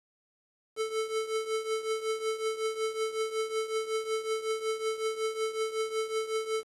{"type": "tone with tremolo", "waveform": "square", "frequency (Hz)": 440, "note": "A4", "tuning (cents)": 0, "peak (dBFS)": -27, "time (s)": [0.76, 6.64], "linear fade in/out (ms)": 50, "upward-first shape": "triangle", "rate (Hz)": 5.4, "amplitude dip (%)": 80, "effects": ["resampled to 24000 Hz", "9-bit"]}